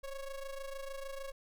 square ring-modulated tone, 277.3 Hz, C#4, 1 cent sharp, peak -38 dBFS, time 0.03-1.32 s, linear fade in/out 10 ms, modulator 264 Hz, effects none

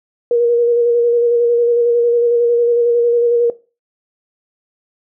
sine tone with vibrato, 474.2 Hz, A#4, 30 cents sharp, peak -10 dBFS, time 0.31-3.5 s, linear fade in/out 2 ms, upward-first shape square, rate 11 Hz, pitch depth 18 cents each way, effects noise-tail reverb RT60 0.3 s tail -17 dB re dry

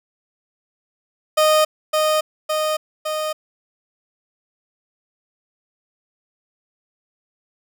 30% pulse tone with echo, 618 Hz, D#5, 12 cents flat, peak -10 dBFS, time 1.37-1.65 s, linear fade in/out 10 ms, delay 560 ms, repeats 3, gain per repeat -3 dB, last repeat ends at 3.33 s, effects none

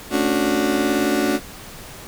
35% pulse chord, D major seventh, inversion second, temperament just, 220.2 / 275.3 / 293.7 / 367.1 Hz, A3 / C#4 / D4 / F#4, +2 / -12 / 0 / -14 cents, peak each -23 / -22 / -20 / -21 dBFS, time 0.1-1.4 s, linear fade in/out 50 ms, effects pink hiss -38 dBFS RMS until 2.07 s

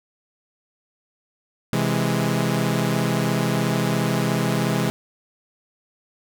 sawtooth chord, C augmented, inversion none, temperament equal, 130.81 / 164.81 / 207.7 Hz, C3 / E3 / G#3, 0 / 0 / 0 cents, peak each -20 dBFS, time 1.73-4.9 s, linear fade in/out 0 ms, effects none

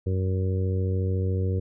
harmonic tone, 93.9 Hz, F#2, 26 cents sharp, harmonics 1 / 2 / 3 / 4 / 5 / 6, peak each -23 / -34 / -38 / -35 / -34 / -47 dBFS, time 0.06-1.6 s, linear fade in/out 10 ms, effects none

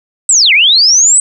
sine linear two-way sweep, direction down then up, 8200 to 2033 to 8200 Hz, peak -4 dBFS, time 0.29-1.2 s, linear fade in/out 2 ms, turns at 0.53 s, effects none

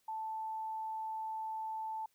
sine tone, 880 Hz, A5, in tune, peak -37 dBFS, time 0.08-2.06 s, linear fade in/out 5 ms, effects white hiss -75 dBFS RMS until 2.14 s

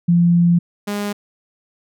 sine / sawtooth tone pair in turn, 172.4 / 205 Hz, F3 / G#3, -22 / -22 cents, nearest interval minor third, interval 300 cents, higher second, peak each -10 / -17 dBFS, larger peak first, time 0.08-0.59 / 0.87-1.13 s, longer first, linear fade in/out 10 ms, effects none

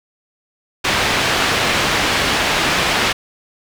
white low-pass noise, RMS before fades -17 dBFS, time 0.84-3.13 s, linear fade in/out 10 ms, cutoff 3100 Hz, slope 12 dB/octave, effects none

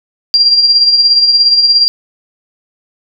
sine tone with tremolo, 4758 Hz, D8, 22 cents sharp, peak -3 dBFS, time 0.34-1.88 s, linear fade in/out 0 ms, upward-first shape sine, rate 17 Hz, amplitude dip 50%, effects none

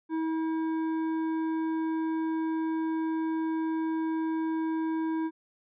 sine tone with hard clipping, 321.3 Hz, E4, 44 cents flat, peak -29 dBFS, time 0.09-5.31 s, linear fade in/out 50 ms, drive 9 dB, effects resampled to 8000 Hz

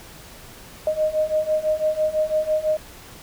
sine beating tone pair, 616 / 622 Hz, D#5 / D#5, -17 / -1 cents, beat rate 6 Hz, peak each -23 / -21 dBFS, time 0.87-2.77 s, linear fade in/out 2 ms, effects pink hiss -43 dBFS RMS until 3.22 s

